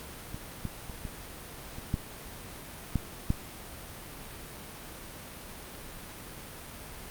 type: clicks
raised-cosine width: 5 ms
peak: -26 / -21 / -28 / -25 / -28 / -15 / -14 / -13 dBFS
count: 8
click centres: 0.345 / 0.653 / 0.897 / 1.052 / 1.784 / 1.941 / 2.957 / 3.304 s
effects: pink hiss -44 dBFS RMS until 7.1 s + Opus 48 kbps